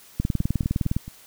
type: two click trains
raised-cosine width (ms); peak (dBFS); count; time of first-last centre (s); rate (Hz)
5; -10 / -23; 16 / 4; 0.2-0.965 / 0.41-1.08; 19.6 / 4.48
effects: white hiss -50 dBFS RMS until 1.26 s